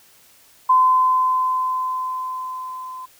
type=tone with level ramp; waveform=sine; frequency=1025 Hz; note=C6; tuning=36 cents flat; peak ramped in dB=-10 to -31 dBFS; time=0.69-3.06 s; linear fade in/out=10 ms; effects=white hiss -52 dBFS RMS until 3.19 s